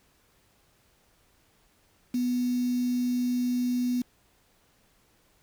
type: tone with quantisation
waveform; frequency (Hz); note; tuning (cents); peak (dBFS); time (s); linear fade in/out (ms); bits
sine; 246.9; B3; 0; -24; 2.14-4.02; 5; 7
effects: pink hiss -65 dBFS RMS until 5.42 s